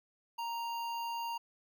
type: tone with notch filter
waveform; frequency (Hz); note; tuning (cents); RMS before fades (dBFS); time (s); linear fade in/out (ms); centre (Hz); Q
square; 932.3; A#5; 0; -38; 0.38-1.38; 10; 8500; 1
effects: none